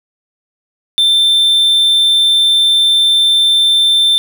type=tone; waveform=triangle; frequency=3560 Hz; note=A7; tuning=20 cents sharp; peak=-6 dBFS; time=0.98-4.18 s; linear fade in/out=0 ms; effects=none